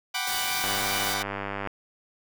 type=chord; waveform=10% pulse; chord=G major seventh; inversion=third; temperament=equal; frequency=740 / 784 / 987.8 / 1174.7 Hz; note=F#5 / G5 / B5 / D6; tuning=0 / 0 / 0 / 0 cents; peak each=-23 / -26 / -26 / -25 dBFS; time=0.14-1.23 s; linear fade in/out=10 ms
type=noise; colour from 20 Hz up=white; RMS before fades=-33 dBFS; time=0.27-1.14 s; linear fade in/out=2 ms
type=click train; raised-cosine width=0.5 ms; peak=-16 dBFS; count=104; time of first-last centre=0.64-1.673 s; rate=99.7 Hz
effects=none